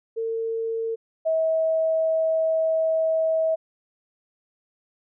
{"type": "tone pair in turn", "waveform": "sine", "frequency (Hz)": [452.6, 643.3], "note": ["A4", "E5"], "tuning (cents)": [49, -42], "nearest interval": "tritone", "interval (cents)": 609, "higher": "second", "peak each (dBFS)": [-24, -19], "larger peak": "second", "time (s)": [[0.16, 0.96], [1.25, 3.56]], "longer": "second", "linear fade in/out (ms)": 20, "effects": []}